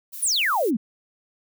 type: noise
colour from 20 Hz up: violet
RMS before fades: -36 dBFS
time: 0.12-0.71 s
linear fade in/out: 20 ms
type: exponential sweep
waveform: sine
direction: down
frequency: 10930 to 196 Hz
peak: -19 dBFS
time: 0.22-0.77 s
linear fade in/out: 10 ms
effects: none